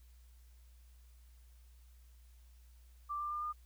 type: tone with pitch steps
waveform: sine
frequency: 1176 / 1188.3 / 1200.7 / 1213.3 Hz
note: D6 / D6 / D6 / D#6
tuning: +2 / +20 / +38 / -44 cents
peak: -36 dBFS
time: 3.09-3.53 s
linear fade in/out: 20 ms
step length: 110 ms
effects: added 60 Hz sine -57 dBFS peak until 3.65 s + white hiss -72 dBFS RMS until 3.65 s